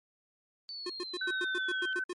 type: linear sweep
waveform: sine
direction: down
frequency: 4544 to 3115 Hz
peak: -39 dBFS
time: 0.69-1.93 s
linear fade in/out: 0 ms
type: tone bursts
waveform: square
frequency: 357.5 Hz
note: F4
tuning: 41 cents sharp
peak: -35 dBFS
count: 10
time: 0.86-2.131 s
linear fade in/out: 5 ms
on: 38 ms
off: 99 ms
type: tone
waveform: sine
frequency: 1523 Hz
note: F#6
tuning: 50 cents sharp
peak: -31 dBFS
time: 1.21-2.04 s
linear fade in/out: 5 ms
effects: MP3 48 kbps